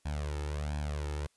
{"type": "tone with flanger", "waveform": "sawtooth", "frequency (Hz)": 74, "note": "D2", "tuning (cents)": 14, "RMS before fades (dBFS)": -35, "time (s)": [0.05, 1.27], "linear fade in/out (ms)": 10, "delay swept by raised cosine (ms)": [1.2, 2.3], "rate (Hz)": 1.4, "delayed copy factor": 0.8, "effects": ["white hiss -72 dBFS RMS until 1.36 s", "resampled to 24000 Hz"]}